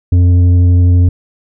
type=tone with tanh clipping; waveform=sine; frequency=88.8 Hz; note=F2; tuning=29 cents sharp; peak=-6 dBFS; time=0.12-1.09 s; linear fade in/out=5 ms; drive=7 dB; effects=none